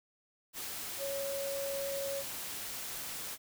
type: tone in noise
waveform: sine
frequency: 554.4 Hz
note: C#5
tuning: in tune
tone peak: -35 dBFS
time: 0.98-2.24 s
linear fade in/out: 50 ms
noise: white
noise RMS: -41 dBFS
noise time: 0.53-3.38 s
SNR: +3 dB
effects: none